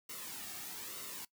white noise with flanger, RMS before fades -45 dBFS, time 0.09-1.25 s, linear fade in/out 5 ms, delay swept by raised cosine 1.2 to 2.03 ms, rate 1.1 Hz, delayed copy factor -0.6, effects noise-tail reverb RT60 0.1 s tail -20 dB re dry

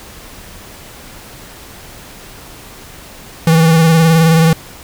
square tone with vibrato, 162.9 Hz, E3, 20 cents flat, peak -7 dBFS, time 3.47-4.53 s, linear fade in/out 2 ms, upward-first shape sine, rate 19 Hz, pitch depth 38 cents each way, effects pink hiss -35 dBFS RMS until 4.83 s

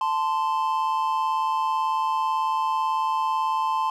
triangle tone pair together, 880 / 1038.1 Hz, A5 / C6, 0 / -14 cents, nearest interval minor third, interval 286 cents, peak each -23 / -22 dBFS, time 0.01-3.9 s, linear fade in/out 2 ms, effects none

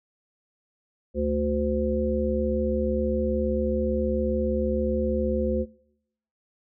harmonic tone with a mistuned harmonic, 73.42 Hz, D2, in tune, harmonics 1 / 3 / 5 / 7, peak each -29 / -28 / -29 / -27 dBFS, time 1.14-5.66 s, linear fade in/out 50 ms, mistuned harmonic 1, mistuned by -40 cents, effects noise-tail reverb RT60 0.8 s tail -24 dB re dry

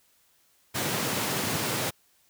pink high-pass noise, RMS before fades -29 dBFS, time 0.74-1.91 s, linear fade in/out 20 ms, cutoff 100 Hz, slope 48 dB/octave, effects white hiss -65 dBFS RMS until 2.29 s

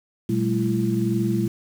sine tone cluster, 120.5 / 192.6 / 214.3 / 337.5 Hz, B2 / G3 / A3 / E4, -42 / -30 / -45 / +41 cents, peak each -25 dBFS, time 0.29-1.48 s, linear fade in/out 5 ms, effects 7-bit

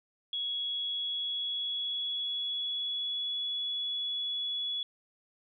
sine tone with pitch glide, 3345 to 3392 Hz, G#7 to G#7, +12 to +36 cents, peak -31 dBFS, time 0.33-4.83 s, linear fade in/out 2 ms, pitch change +24 cents, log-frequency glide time 0.6-3.36 s, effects none

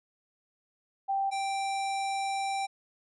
sine / square tone pair in turn, 784 / 784 Hz, G5 / G5, 0 / 0 cents, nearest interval unison, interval 0 cents, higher neither, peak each -26 / -30 dBFS, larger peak first, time 1.08-1.31 / 1.31-2.67 s, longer second, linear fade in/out 20 ms, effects resampled to 24000 Hz

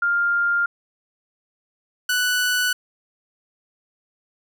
sine / sawtooth tone pair in turn, 1401 / 1484.3 Hz, F6 / F#6, +5 / +5 cents, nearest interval minor second, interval 100 cents, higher second, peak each -17 / -15 dBFS, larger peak second, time 0.02-0.66 / 2.09-2.73 s, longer neither, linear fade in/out 5 ms, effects none

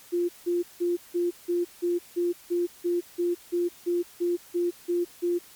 sine tone bursts, 349.2 Hz, F4, in tune, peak -22 dBFS, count 16, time 0.12-5.39 s, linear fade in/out 20 ms, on 170 ms, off 170 ms, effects white hiss -51 dBFS RMS until 5.55 s + MP3 96 kbps

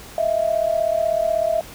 sine tone pair together, 635.8 / 672 Hz, D#5 / E5, +37 / +33 cents, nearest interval minor second, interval 96 cents, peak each -20 dBFS, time 0.18-1.61 s, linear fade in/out 2 ms, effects pink hiss -40 dBFS RMS until 1.74 s

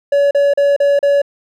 triangle tone bursts, 567 Hz, C#5, 39 cents sharp, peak -7 dBFS, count 5, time 0.12-1.218 s, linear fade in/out 5 ms, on 190 ms, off 37 ms, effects none

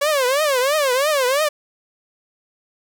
sawtooth tone with vibrato, 554.4 Hz, C#5, in tune, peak -12 dBFS, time 0.01-1.49 s, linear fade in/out 10 ms, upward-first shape triangle, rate 3 Hz, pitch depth 230 cents each way, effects none

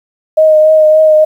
sine tone with vibrato, 622.3 Hz, D#5, in tune, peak -3 dBFS, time 0.37-1.25 s, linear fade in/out 10 ms, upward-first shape triangle, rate 3.5 Hz, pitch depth 23 cents each way, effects 7-bit

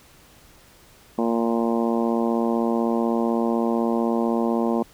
harmonic tone, 115.9 Hz, A#2, 10 cents flat, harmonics 2 / 3 / 4 / 5 / 6 / 7 / 8 / 9, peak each -22 / -26 / -28 / -30 / -32 / -33 / -34 / -35 dBFS, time 1.18-4.83 s, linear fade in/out 5 ms, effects pink hiss -52 dBFS RMS until 4.93 s

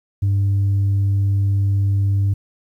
sine tone, 99.1 Hz, G2, 19 cents sharp, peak -12 dBFS, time 0.22-2.34 s, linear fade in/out 10 ms, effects tanh soft clip ceiling -13 dBFS + 9-bit

